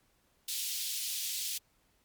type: high-pass noise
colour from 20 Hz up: pink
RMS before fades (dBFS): -36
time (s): 0.48-1.58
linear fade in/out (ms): 5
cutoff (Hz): 3200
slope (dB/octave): 24
effects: pink hiss -71 dBFS RMS until 2.04 s + MP3 96 kbps